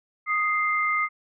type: tone pair together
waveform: sine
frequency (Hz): 1243.9 / 2093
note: D#6 / C7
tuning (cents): -1 / 0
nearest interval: major sixth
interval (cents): 901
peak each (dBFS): -24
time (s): 0.26-1.09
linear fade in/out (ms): 50
effects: none